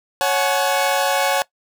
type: chord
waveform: sawtooth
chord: C# suspended fourth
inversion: none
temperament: equal with one note detuned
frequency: 554.4 / 740 / 852.5 Hz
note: C#5 / F#5 / G#5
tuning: 0 / 0 / +45 cents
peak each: -16 / -17 / -18 dBFS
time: 0.21-1.42 s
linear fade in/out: 0 ms
effects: noise-tail reverb RT60 0.1 s tail -20 dB re dry